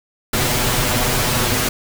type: noise with comb filter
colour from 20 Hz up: pink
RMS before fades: -18 dBFS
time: 0.33-1.69 s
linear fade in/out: 5 ms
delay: 8.1 ms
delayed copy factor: +0.8
effects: none